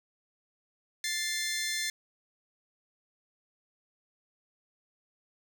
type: tone pair together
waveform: 15% pulse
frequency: 1760 / 2093 Hz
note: A6 / C7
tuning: 0 / 0 cents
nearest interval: minor third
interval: 300 cents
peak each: -27 dBFS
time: 1.04-1.9 s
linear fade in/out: 2 ms
effects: none